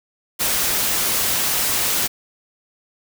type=noise; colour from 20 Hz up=white; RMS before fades=-20 dBFS; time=0.39-2.08 s; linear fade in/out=20 ms; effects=none